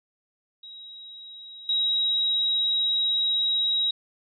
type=tone with level steps; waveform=sine; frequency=3829 Hz; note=A#7; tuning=46 cents sharp; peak=-40 / -21 dBFS; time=0.63-3.91 s; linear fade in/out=5 ms; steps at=1.69 s; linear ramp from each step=2 ms; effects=none